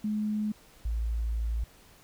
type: tone pair in turn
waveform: sine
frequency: 212.1 / 56.37 Hz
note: G#3 / A1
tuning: +37 / +43 cents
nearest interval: octave + major seventh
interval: 2294 cents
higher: first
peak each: -27 dBFS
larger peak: neither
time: 0.04-0.52 / 0.85-1.64 s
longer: second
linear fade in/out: 5 ms
effects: pink hiss -57 dBFS RMS until 2.03 s